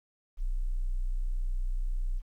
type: tone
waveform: sine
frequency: 30.8 Hz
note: B0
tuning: 4 cents flat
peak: -27 dBFS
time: 0.37-2.22 s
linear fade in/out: 50 ms
effects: 11-bit